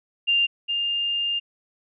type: tone pair in turn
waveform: sine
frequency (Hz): 2794 / 2808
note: F7 / F7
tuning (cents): 0 / +9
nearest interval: unison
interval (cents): 9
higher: second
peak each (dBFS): -17 / -22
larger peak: first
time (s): 0.27-0.47 / 0.68-1.4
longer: second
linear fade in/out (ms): 20
effects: none